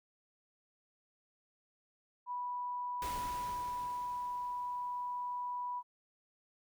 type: tone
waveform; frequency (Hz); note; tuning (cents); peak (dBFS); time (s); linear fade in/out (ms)
sine; 983; B5; -8; -36; 2.26-5.83; 50
type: noise with exponential decay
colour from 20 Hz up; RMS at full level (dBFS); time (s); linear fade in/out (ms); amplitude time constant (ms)
pink; -43; 3.02-5.83; 1; 610
effects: none